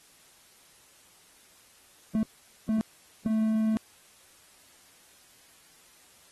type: tone bursts at uneven times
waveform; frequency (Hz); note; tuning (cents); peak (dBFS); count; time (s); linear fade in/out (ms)
triangle; 219.2; A3; -6; -21; 3; 2.15-2.23 / 2.69-2.81 / 3.26-3.77; 0
effects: white hiss -58 dBFS RMS until 6.31 s + AAC 32 kbps